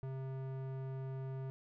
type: tone with low-pass filter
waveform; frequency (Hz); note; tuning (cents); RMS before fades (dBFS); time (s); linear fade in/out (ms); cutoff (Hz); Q
square; 132.9; C3; +27; -42; 0.03-1.5; 0; 1100; 0.5
effects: none